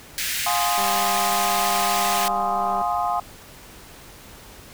pink high-pass noise, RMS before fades -26 dBFS, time 0.18-2.28 s, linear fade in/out 0 ms, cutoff 1600 Hz, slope 48 dB/octave
sine chord, F minor seventh, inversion none, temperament equal with one note detuned, 707.4 / 830.6 / 1046.5 / 1244.5 Hz, F5 / Ab5 / C6 / Eb6, +22 / 0 / 0 / 0 cents, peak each -24 / -26 / -27 / -28 dBFS, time 0.46-3.2 s, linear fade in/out 5 ms
click train, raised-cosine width 1 ms, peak -21 dBFS, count 402, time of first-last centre 0.78-2.816 s, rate 197 Hz
effects pink hiss -44 dBFS RMS until 4.73 s

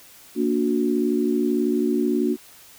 sine chord, Bb augmented, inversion none, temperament just, 233.1 / 291.4 / 364.2 Hz, Bb3 / D4 / F#4, 0 / -13 / -27 cents, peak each -23 / -23 / -23 dBFS, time 0.35-2.37 s, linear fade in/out 50 ms, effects white hiss -48 dBFS RMS until 2.78 s

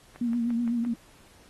click train, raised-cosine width 0.5 ms, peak -31 dBFS, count 5, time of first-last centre 0.16-0.85 s, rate 5.8 Hz
sine tone with vibrato, 235.7 Hz, A#3, 19 cents sharp, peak -24 dBFS, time 0.21-0.94 s, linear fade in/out 5 ms, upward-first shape triangle, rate 8 Hz, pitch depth 55 cents each way
effects pink hiss -57 dBFS RMS until 1.49 s + AAC 32 kbps

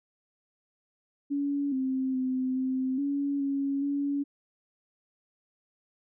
sine tone with pitch steps, 283.5 / 262.4 / 258 / 260.3 / 282 / 277.2 / 283.1 Hz, C#4 / C4 / C4 / C4 / C#4 / C#4 / C#4, +39 / +5 / -24 / -9 / +30 / 0 / +37 cents, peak -26 dBFS, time 1.3-4.24 s, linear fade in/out 20 ms, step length 420 ms, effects none

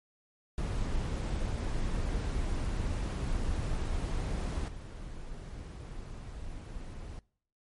brown noise with level steps, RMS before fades -32 / -42 dBFS, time 0.58-7.19 s, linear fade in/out 0 ms, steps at 4.68 s, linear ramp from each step 2 ms, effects noise-tail reverb RT60 0.6 s tail -24 dB re dry + MP3 48 kbps

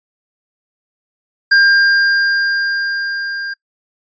square tone with level ramp, 1600 Hz, G6, 35 cents sharp, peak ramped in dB -7 to -22 dBFS, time 1.51-3.54 s, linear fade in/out 10 ms, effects noise-tail reverb RT60 0.1 s tail -23 dB re dry + resampled to 16000 Hz

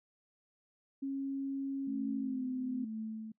sine tone with pitch glide, 273.1 to 256.3 Hz, C#4 to C4, -26 to -36 cents, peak -34 dBFS, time 1.02-2.85 s, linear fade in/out 10 ms, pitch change -110 cents, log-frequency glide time 2.17-2.45 s
sine tone with tremolo, 219.6 Hz, A3, 3 cents flat, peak -36 dBFS, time 1.87-3.32 s, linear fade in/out 5 ms, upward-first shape triangle, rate 1.1 Hz, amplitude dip 80%
effects noise-tail reverb RT60 0.1 s tail -24 dB re dry

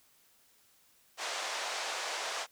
pink band-pass noise, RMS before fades -37 dBFS, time 1.17-2.47 s, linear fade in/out 50 ms, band 570 to 7400 Hz, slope 24 dB/octave, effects white hiss -66 dBFS RMS until 2.51 s

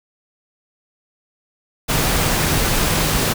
sine tone in noise, 155.56 Hz, D#3, in tune, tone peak -26 dBFS, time 1.88-3.34 s, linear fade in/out 20 ms, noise pink, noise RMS -18 dBFS, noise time 1.88-3.34 s, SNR -11 dB, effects none

